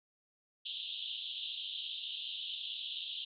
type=band-pass noise; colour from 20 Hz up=white; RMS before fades=-42 dBFS; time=0.65-3.25 s; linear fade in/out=10 ms; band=2900 to 3800 Hz; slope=96 dB/octave; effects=none